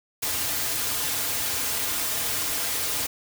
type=noise with comb filter; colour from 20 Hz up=white; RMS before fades=-27 dBFS; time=0.22-3.07 s; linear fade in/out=10 ms; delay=5.3 ms; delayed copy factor=-0.7; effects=none